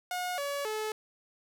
sawtooth tone with pitch steps, 722 / 567 / 431.7 Hz, F#5 / C#5 / A4, -43 / +39 / -33 cents, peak -28 dBFS, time 0.11-0.92 s, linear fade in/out 2 ms, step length 270 ms, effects none

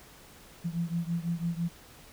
sine beating tone pair, 167.5 / 173.5 Hz, E3 / F3, +28 / -11 cents, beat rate 6 Hz, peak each -31 / -33 dBFS, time 0.64-1.69 s, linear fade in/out 20 ms, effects pink hiss -53 dBFS RMS until 2.12 s

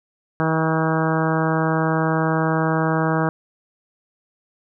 harmonic tone, 160 Hz, D#3, 49 cents sharp, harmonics 1 / 2 / 3 / 4 / 5 / 6 / 7 / 8 / 9 / 10, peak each -21 / -24 / -26 / -27 / -28 / -29 / -29 / -30 / -31 / -31 dBFS, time 0.4-3.29 s, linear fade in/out 0 ms, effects none

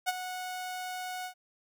sawtooth tone with ADSR envelope, 735 Hz, F#5, 12 cents flat, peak -21 dBFS, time 0.06-1.34 s, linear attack 28 ms, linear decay 27 ms, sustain -11 dB, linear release 89 ms, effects none

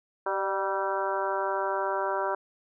harmonic tone with a mistuned harmonic, 193.7 Hz, G3, 20 cents flat, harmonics 2 / 3 / 4 / 5 / 6 / 7 / 8, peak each -33 / -32 / -35 / -31 / -38 / -35 / -38 dBFS, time 0.26-2.35 s, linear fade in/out 5 ms, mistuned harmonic 3, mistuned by +37 cents, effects none

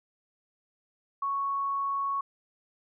sine tone, 1108.7 Hz, C#6, in tune, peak -27 dBFS, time 1.22-2.21 s, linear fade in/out 5 ms, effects none

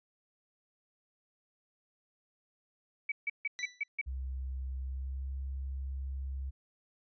sine tone bursts, 2282 Hz, C#7, 50 cents sharp, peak -30 dBFS, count 6, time 3.09-4.014 s, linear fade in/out 5 ms, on 29 ms, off 150 ms
20% pulse tone with exponential decay, 1975.5 Hz, B6, in tune, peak -31 dBFS, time 3.59-3.88 s, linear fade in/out 0 ms, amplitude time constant 61 ms
sine tone with pitch glide, 65.41 to 67.09 Hz, C2 to C2, 0 to +44 cents, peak -35 dBFS, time 4.06-6.51 s, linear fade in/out 20 ms, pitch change +44 cents, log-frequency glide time 4.8-5.33 s
effects resampled to 16000 Hz

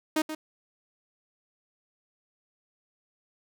sawtooth tone with echo, 311.1 Hz, D#4, in tune, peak -19 dBFS, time 0.16-0.22 s, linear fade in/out 5 ms, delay 130 ms, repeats 1, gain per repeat -10 dB, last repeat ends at 0.35 s, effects none

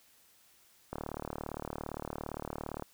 click train, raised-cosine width 1 ms, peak -23 dBFS, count 72, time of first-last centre 0.93-2.823 s, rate 37.5 Hz, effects white hiss -64 dBFS RMS until 2.93 s

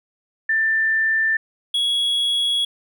sine / triangle tone pair in turn, 1779 / 3341 Hz, A6 / G#7, +19 / +10 cents, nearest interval major seventh, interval 1091 cents, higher second, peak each -16 dBFS, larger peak neither, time 0.49-1.37 / 1.74-2.65 s, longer second, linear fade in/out 5 ms, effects none

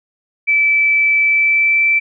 sine tone with pitch glide, 2314 to 2330 Hz, D7 to D7, -26 to -14 cents, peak -10 dBFS, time 0.47-2 s, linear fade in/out 20 ms, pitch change +12 cents, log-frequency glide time 1.23-1.83 s, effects none

